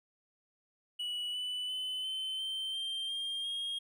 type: tone with pitch steps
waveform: triangle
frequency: 2940 / 2983 / 3026 / 3070 / 3115 / 3160 / 3206 / 3253 Hz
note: F#7 / F#7 / F#7 / G7 / G7 / G7 / G7 / G#7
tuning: -12 / +13 / +38 / -37 / -12 / +13 / +38 / -37 cents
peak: -33 dBFS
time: 0.99-3.79 s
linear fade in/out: 10 ms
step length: 350 ms
effects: none